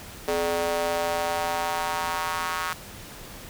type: tone with high-pass filter sweep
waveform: square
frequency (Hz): 84.9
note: F2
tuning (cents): -48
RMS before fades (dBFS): -27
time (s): 0.28-2.73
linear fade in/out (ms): 0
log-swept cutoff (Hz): 460 to 1200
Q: 2.5
effects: pink hiss -42 dBFS RMS until 3.49 s